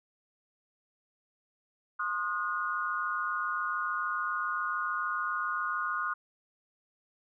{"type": "tone cluster", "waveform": "sine", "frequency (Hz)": [1064, 1231, 1445], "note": ["C6", "D#6", "F#6"], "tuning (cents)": [29, -19, -41], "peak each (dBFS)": [-37, -33, -33], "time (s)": [1.99, 6.14], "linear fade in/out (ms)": 10, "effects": []}